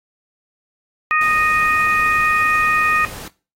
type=harmonic tone; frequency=620 Hz; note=D#5; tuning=6 cents flat; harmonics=2 / 3 / 4; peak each=-17 / -19 / -20 dBFS; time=1.11-3.05 s; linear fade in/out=0 ms
type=noise; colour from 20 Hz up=pink; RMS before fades=-34 dBFS; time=1.21-3.28 s; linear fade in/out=2 ms
effects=noise-tail reverb RT60 0.3 s tail -18 dB re dry + AAC 48 kbps